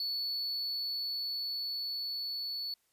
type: tone with level ramp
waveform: triangle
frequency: 4435 Hz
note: C#8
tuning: in tune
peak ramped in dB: -31 to -34 dBFS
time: 0-2.74 s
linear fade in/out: 2 ms
effects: white hiss -74 dBFS RMS until 2.92 s + resampled to 32000 Hz